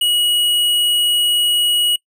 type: tone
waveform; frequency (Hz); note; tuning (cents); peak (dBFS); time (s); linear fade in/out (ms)
square; 2909; F#7; -30; -14; 0.01-1.96; 5
effects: noise-tail reverb RT60 0.1 s tail -25 dB re dry